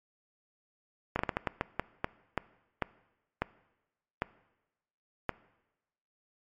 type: slowing click train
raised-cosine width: 0.5 ms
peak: -13 dBFS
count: 14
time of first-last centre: 1.16-5.293 s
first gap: 32 ms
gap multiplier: 1.34
effects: noise-tail reverb RT60 1.0 s tail -20 dB re dry + MP3 64 kbps